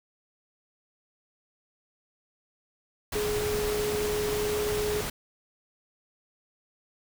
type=tone in noise; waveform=sine; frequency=420 Hz; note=G#4; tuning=19 cents sharp; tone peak=-27 dBFS; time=3.15-5.01 s; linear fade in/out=5 ms; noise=pink; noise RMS=-33 dBFS; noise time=3.12-5.1 s; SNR=+3 dB; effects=none